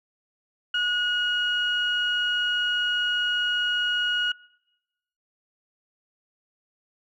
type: tone pair together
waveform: sine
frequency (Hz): 1455 / 2890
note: F#6 / F#7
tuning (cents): -29 / -41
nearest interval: octave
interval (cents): 1188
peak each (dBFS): -24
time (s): 0.74-4.32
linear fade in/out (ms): 5
effects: noise-tail reverb RT60 1.0 s tail -25 dB re dry + tanh soft clip ceiling -15 dBFS